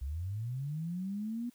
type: linear sweep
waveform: sine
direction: up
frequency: 62.4 to 244.9 Hz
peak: -34 dBFS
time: 0.01-1.5 s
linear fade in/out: 10 ms
effects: white hiss -67 dBFS RMS until 1.54 s